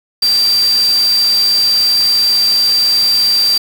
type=tone in noise; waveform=sine; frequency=4699 Hz; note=D8; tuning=in tune; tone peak=-9 dBFS; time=0.22-3.58 s; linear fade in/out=5 ms; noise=white; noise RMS=-24 dBFS; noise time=0.22-3.58 s; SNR=+12 dB; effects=none